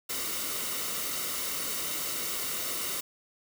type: noise with comb filter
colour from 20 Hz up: white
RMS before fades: -33 dBFS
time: 0.09-3.01 s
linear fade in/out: 10 ms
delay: 1.2 ms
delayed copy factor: -0.55
effects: none